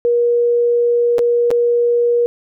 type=tone with dropouts; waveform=sine; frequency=476.9 Hz; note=A#4; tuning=39 cents sharp; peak=-11 dBFS; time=0.05-2.26 s; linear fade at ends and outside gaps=0 ms; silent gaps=1.183-1.191 / 1.505-1.513 s; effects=none